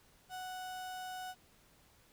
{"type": "tone", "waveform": "35% pulse", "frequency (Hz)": 740, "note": "F#5", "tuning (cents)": 0, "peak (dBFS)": -40, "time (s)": [0.29, 1.35], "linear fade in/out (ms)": 50, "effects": ["pink hiss -66 dBFS RMS until 2.12 s"]}